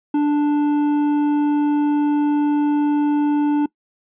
triangle tone with hard clipping, 293.7 Hz, D4, in tune, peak -16 dBFS, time 0.14-3.66 s, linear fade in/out 5 ms, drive 10 dB, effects noise-tail reverb RT60 0.1 s tail -22 dB re dry + resampled to 8000 Hz

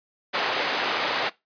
pink band-pass noise, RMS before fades -26 dBFS, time 0.33-1.3 s, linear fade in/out 20 ms, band 550 to 4400 Hz, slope 12 dB/octave, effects noise-tail reverb RT60 0.2 s tail -20 dB re dry + resampled to 11025 Hz

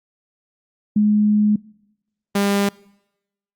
sine / sawtooth tone pair in turn, 210 / 200.6 Hz, G#3 / G3, +19 / +40 cents, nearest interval minor second, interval 79 cents, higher first, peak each -12 dBFS, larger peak neither, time 0.96-1.56 / 2.35-2.69 s, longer first, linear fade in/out 5 ms, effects noise-tail reverb RT60 0.9 s tail -24 dB re dry + Opus 48 kbps

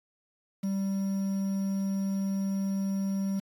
triangle tone with quantisation, 195.1 Hz, G3, 8 cents flat, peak -25 dBFS, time 0.63-3.4 s, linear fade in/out 10 ms, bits 8, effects AAC 64 kbps

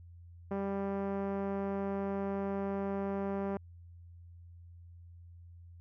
5% pulse tone with low-pass filter, 197.2 Hz, G3, 11 cents sharp, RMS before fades -35 dBFS, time 0.51-3.57 s, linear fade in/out 2 ms, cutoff 510 Hz, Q 0.62, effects added 86 Hz sine -50 dBFS peak until 5.8 s

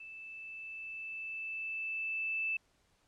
sine tone with level ramp, 2637 Hz, E7, in tune, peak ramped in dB -46 to -31 dBFS, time 0-2.57 s, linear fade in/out 5 ms, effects pink hiss -72 dBFS RMS until 3.07 s + low-pass 9000 Hz 12 dB/octave

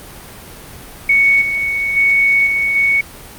sine tone with level steps, 2223 Hz, C#7, 4 cents sharp, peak -8 / -15 / -9 / -13 / -10 dBFS, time 1.09-3.01 s, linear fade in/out 5 ms, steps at 1.41 / 1.96 / 2.46 / 2.75 s, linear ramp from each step 10 ms, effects pink hiss -35 dBFS RMS until 3.38 s + Opus 32 kbps

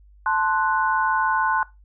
sine chord, F# diminished, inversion first, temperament equal, 880 / 1046.5 / 1480 Hz, A5 / C6 / F#6, 0 / 0 / 0 cents, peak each -23 dBFS, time 0.26-1.63 s, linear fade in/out 2 ms, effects noise-tail reverb RT60 0.2 s tail -18 dB re dry + added 50 Hz sine -48 dBFS peak until 1.84 s

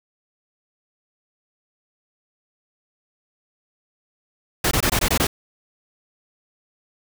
pink noise bursts, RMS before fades -19 dBFS, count 7, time 4.64-5.27 s, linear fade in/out 5 ms, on 72 ms, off 21 ms, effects none

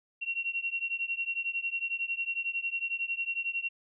sine beating tone pair, 2734 / 2745 Hz, F7 / F7, -37 / -31 cents, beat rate 11 Hz, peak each -33 / -34 dBFS, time 0.21-3.69 s, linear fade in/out 20 ms, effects none

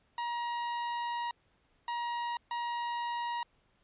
40% pulse tone bursts at uneven times, 950 Hz, A#5, 33 cents sharp, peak -32 dBFS, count 3, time 0.18-1.31 / 1.88-2.37 / 2.51-3.43 s, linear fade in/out 2 ms, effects pink hiss -71 dBFS RMS until 3.83 s + resampled to 8000 Hz

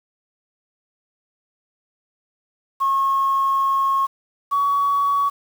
sine tone pair in turn, 1087 / 1127.1 Hz, C#6 / C#6, -34 / +28 cents, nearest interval minor second, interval 62 cents, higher second, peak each -15 dBFS, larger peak neither, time 2.8-4.07 / 4.51-5.3 s, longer first, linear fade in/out 20 ms, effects tanh soft clip ceiling -12 dBFS + 7-bit

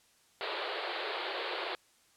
pink band-pass noise, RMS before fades -37 dBFS, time 0.41-1.75 s, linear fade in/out 0 ms, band 350 to 4500 Hz, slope 96 dB/octave, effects white hiss -66 dBFS RMS until 2.16 s + low-pass 10000 Hz 12 dB/octave

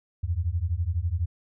sine beating tone pair, 80 / 92 Hz, D#2 / F#2, +49 / -9 cents, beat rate 12 Hz, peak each -27 dBFS, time 0.23-1.26 s, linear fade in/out 10 ms, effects none

